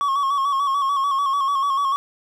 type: tone with vibrato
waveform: triangle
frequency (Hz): 1108.7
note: C#6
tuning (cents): 0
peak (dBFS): -16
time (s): 0.01-1.96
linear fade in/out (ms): 0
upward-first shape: square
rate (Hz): 6.8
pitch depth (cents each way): 44
effects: none